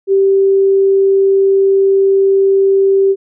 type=tone; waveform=sine; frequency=390 Hz; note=G4; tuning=9 cents flat; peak=-7 dBFS; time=0.07-3.16 s; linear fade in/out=50 ms; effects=none